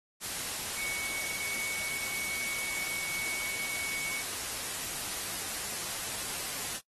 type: tone in noise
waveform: sine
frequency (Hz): 2229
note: C#7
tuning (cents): +9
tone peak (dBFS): -36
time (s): 0.75-4.24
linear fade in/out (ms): 50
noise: white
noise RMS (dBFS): -36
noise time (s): 0.2-6.81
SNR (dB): -3
effects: noise-tail reverb RT60 0.1 s tail -23 dB re dry + AAC 32 kbps